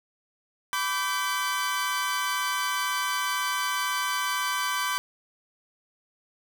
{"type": "tone cluster", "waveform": "sawtooth", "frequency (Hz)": [998, 1158, 1546], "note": ["B5", "D6", "G6"], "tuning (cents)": [18, -25, -24], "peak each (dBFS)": [-27, -26, -27], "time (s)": [0.73, 4.98], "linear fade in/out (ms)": 0, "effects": []}